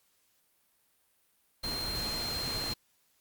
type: tone in noise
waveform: sine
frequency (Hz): 4178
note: C8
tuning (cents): -3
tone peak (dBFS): -34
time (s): 1.63-2.74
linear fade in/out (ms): 10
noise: pink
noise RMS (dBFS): -38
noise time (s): 1.63-2.74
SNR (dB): +1
effects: white hiss -71 dBFS RMS until 3.2 s + Opus 48 kbps